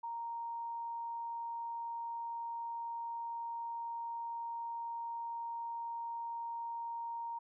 sine tone, 931 Hz, A#5, 2 cents flat, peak -38 dBFS, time 0.03-7.39 s, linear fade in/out 10 ms, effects none

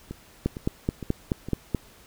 two click trains, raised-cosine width 3 ms, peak -21 / -10 dBFS, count 4 / 7, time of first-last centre 0.11-1.486 / 0.46-1.748 s, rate 2.18 / 4.66 Hz, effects pink hiss -53 dBFS RMS until 2.06 s

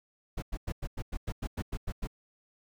brown noise bursts, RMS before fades -33 dBFS, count 12, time 0.37-2.073 s, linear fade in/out 10 ms, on 53 ms, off 97 ms, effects none

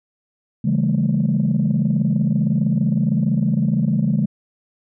sine chord, A dominant seventh, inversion first, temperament equal with one note detuned, 138.59 / 164.81 / 200.3 / 220 Hz, C#3 / E3 / G3 / A3, 0 / 0 / +38 / 0 cents, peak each -20 dBFS, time 0.64-4.26 s, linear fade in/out 10 ms, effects tanh soft clip ceiling -9 dBFS

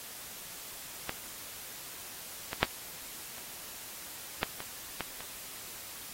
clicks, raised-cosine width 0.3 ms, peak -16 / -18 / -6 / -30 / -11 / -22 / -17 / -25 dBFS, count 8, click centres 1.094 / 2.531 / 2.63 / 3.382 / 4.431 / 4.604 / 5.007 / 5.206 s, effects white hiss -45 dBFS RMS until 6.13 s + AAC 48 kbps

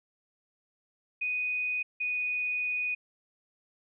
sine tone pair in turn, 2488 / 2479 Hz, D#7 / D#7, -1 / -7 cents, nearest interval unison, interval 6 cents, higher first, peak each -28 dBFS, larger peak neither, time 1.21-1.83 / 2-2.95 s, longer second, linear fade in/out 10 ms, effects none

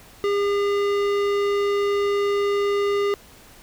sine tone with tanh clipping, 404.6 Hz, G#4, 45 cents flat, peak -21 dBFS, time 0.24-3.14 s, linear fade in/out 0 ms, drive 18 dB, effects pink hiss -48 dBFS RMS until 3.62 s

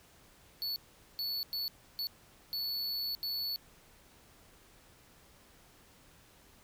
square tone bursts at uneven times, 4435 Hz, C#8, in tune, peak -34 dBFS, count 6, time 0.62-0.76 / 1.19-1.43 / 1.53-1.68 / 1.99-2.07 / 2.53-3.15 / 3.23-3.56 s, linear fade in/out 0 ms, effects pink hiss -61 dBFS RMS until 6.63 s

